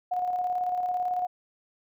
sine tone with tremolo, 725 Hz, F#5, 35 cents flat, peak -24 dBFS, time 0.11-1.27 s, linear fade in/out 10 ms, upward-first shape square, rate 18 Hz, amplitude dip 35%, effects none

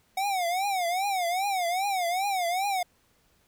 square tone with vibrato, 744 Hz, F#5, 9 cents sharp, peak -26 dBFS, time 0.17-2.83 s, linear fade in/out 5 ms, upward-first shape triangle, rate 2.5 Hz, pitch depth 180 cents each way, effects pink hiss -66 dBFS RMS until 3.47 s

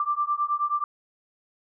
sine beating tone pair, 1174.7 / 1184.1 Hz, D6 / D6, 0 / +14 cents, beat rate 9.4 Hz, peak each -26 dBFS, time 0-0.84 s, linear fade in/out 2 ms, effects none

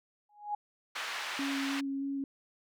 sine tone with exponential growth, 830.6 Hz, G#5, in tune, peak -28 dBFS, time 0.29-0.55 s, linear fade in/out 5 ms, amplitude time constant 55 ms
white band-pass noise, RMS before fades -38 dBFS, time 0.95-1.81 s, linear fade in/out 10 ms, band 890 to 2700 Hz, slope 12 dB/octave
sine tone with vibrato, 275.4 Hz, C#4, 11 cents flat, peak -32 dBFS, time 1.39-2.24 s, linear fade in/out 2 ms, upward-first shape square, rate 3.2 Hz, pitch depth 9 cents each way
effects none

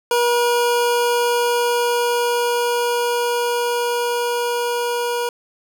25% pulse tone with level ramp, 479.7 Hz, A#4, 50 cents sharp, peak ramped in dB -11 to -16 dBFS, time 0.11-5.29 s, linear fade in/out 2 ms, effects none

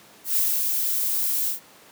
violet noise with ADSR envelope, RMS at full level -21 dBFS, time 0.24-1.6 s, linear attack 120 ms, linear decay 220 ms, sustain -3 dB, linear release 120 ms, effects pink hiss -50 dBFS RMS until 1.91 s + high-pass 200 Hz 12 dB/octave

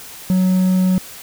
triangle tone, 185.2 Hz, F#3, 2 cents sharp, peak -10 dBFS, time 0.3-0.98 s, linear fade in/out 0 ms, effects white hiss -36 dBFS RMS until 1.22 s

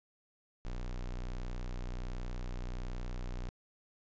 square tone, 30.67 Hz, B0, 11 cents flat, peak -37 dBFS, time 0.65-3.49 s, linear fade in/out 0 ms, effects resampled to 16000 Hz + 11-bit

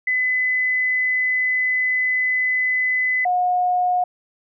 sine tone pair in turn, 2013 / 722.5 Hz, B6 / F#5, +33 / -41 cents, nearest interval octave + tritone, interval 1774 cents, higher first, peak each -17 / -16 dBFS, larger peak second, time 0.07-3.25 / 3.25-4.04 s, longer first, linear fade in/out 5 ms, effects none

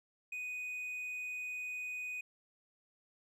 triangle tone, 2489 Hz, D#7, in tune, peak -37 dBFS, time 0.32-2.21 s, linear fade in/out 5 ms, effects none

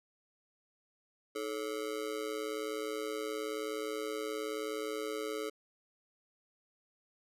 square tone with amplitude modulation, 432 Hz, A4, 32 cents flat, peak -32 dBFS, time 1.35-5.5 s, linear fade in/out 10 ms, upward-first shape sine, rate 119 Hz, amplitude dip 100%, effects resampled to 32000 Hz

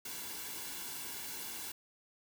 white noise with comb filter, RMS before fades -43 dBFS, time 0.05-1.72 s, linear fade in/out 5 ms, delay 1.6 ms, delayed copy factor -0.6, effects none

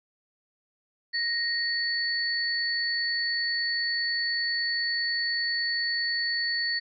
sine tone pair together, 1873 / 4455 Hz, A#6 / C#8, +8 / +8 cents, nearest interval octave + minor third, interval 1500 cents, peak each -28 dBFS, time 1.13-6.8 s, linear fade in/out 20 ms, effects none

